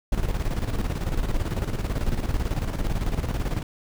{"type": "noise with tremolo", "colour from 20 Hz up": "brown", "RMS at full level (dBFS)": -23, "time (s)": [0.12, 3.63], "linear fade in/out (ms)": 5, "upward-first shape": "square", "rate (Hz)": 18, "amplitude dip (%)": 60, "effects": []}